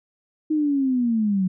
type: linear sweep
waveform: sine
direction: down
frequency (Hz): 313.8 to 181.1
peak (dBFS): -18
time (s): 0.5-1.48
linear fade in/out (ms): 10
effects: none